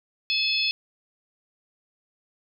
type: harmonic tone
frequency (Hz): 860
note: A5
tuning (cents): -40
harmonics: 3 / 4 / 5 / 6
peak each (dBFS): -26 / -27 / -28 / -29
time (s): 0.3-0.71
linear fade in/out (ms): 0
effects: none